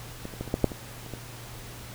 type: clicks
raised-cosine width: 2 ms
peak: -22 / -26 / -19 / -25 / -11 / -6 / -22 / -29 / -23 dBFS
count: 9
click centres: 0.254 / 0.338 / 0.41 / 0.477 / 0.541 / 0.643 / 0.718 / 1.063 / 1.137 s
effects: added 118 Hz sine -44 dBFS peak until 1.94 s + pink hiss -44 dBFS RMS until 1.94 s